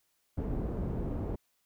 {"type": "low-pass noise", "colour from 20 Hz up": "pink", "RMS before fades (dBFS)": -34, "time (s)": [0.37, 1.36], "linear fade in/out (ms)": 10, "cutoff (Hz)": 420, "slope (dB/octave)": 12, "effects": ["white hiss -75 dBFS RMS until 1.65 s"]}